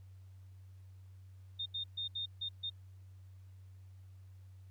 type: tone bursts at uneven times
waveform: sine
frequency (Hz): 3656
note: A#7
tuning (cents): -34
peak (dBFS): -36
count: 6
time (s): 1.59-1.66 / 1.74-1.84 / 1.97-2.08 / 2.15-2.26 / 2.41-2.49 / 2.63-2.7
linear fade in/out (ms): 10
effects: added 94 Hz sine -52 dBFS peak until 4.7 s + pink hiss -75 dBFS RMS until 4.7 s